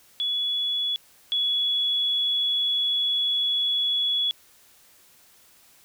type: tone pair in turn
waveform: sine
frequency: 3395 / 3383 Hz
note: G#7 / G#7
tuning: +37 / +31 cents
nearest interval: unison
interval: 6 cents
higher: first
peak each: -23 / -21 dBFS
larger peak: second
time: 0.2-0.96 / 1.32-4.31 s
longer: second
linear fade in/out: 0 ms
effects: white hiss -56 dBFS RMS until 5.84 s